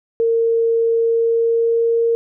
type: tone with pitch glide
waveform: sine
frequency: 458.6 to 462.6 Hz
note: A#4 to A#4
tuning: -28 to -13 cents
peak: -13 dBFS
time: 0.2-2.15 s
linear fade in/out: 0 ms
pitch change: +15 cents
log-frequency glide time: 0.93-2.04 s
effects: none